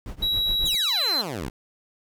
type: noise with tremolo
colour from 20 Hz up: brown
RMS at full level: -30 dBFS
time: 0.06-0.75 s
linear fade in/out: 0 ms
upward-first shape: triangle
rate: 7.3 Hz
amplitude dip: 95%
type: tone with pitch glide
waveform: triangle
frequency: 3880 to 4087 Hz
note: B7 to C8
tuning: -31 to -41 cents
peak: -20 dBFS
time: 0.22-1.22 s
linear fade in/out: 10 ms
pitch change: +90 cents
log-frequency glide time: 0.84-1.09 s
type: exponential sweep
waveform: 10% pulse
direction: down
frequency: 3787 to 53.2 Hz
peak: -21 dBFS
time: 0.65-1.5 s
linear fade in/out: 10 ms
effects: none